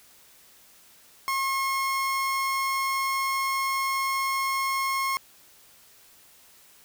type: tone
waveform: 30% pulse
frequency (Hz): 1079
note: C#6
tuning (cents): -47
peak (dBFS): -22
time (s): 1.28-5.17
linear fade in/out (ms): 0
effects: white hiss -55 dBFS RMS until 6.84 s